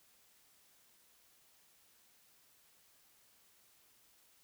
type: silence
effects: white hiss -68 dBFS RMS until 4.43 s